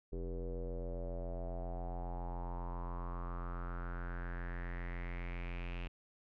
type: tone with low-pass filter sweep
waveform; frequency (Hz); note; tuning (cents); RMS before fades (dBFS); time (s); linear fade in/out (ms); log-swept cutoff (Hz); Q
square; 43.65; F1; 0; -41; 0.12-5.88; 10; 420 to 2700; 5.5
effects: none